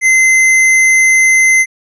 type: tone with hard clipping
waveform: sine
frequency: 2064 Hz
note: C7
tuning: 24 cents flat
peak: -7 dBFS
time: 0.01-1.66 s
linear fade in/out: 50 ms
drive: 16 dB
effects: resampled to 24000 Hz